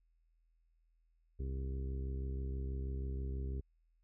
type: harmonic tone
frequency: 66.2 Hz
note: C2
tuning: 21 cents sharp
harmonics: 1 / 2 / 3 / 4 / 5 / 6 / 7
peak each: -37 / -46 / -54 / -53 / -57 / -51 / -62 dBFS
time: 1.39-3.61 s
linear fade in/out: 10 ms
effects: added 41 Hz sine -70 dBFS peak until 4.03 s